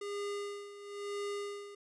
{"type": "tone with tremolo", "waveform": "square", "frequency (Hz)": 406.4, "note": "G#4", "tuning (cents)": -38, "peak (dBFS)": -36, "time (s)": [0.01, 1.75], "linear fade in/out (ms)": 5, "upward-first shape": "sine", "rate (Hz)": 1, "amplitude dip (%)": 75, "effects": ["resampled to 22050 Hz", "13-bit"]}